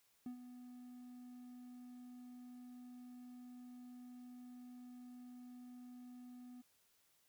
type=tone with ADSR envelope; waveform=triangle; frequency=247.6 Hz; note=B3; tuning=5 cents sharp; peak=-40 dBFS; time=0.26-6.62 s; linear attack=3 ms; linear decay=99 ms; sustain=-10 dB; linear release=14 ms; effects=white hiss -75 dBFS RMS until 7.28 s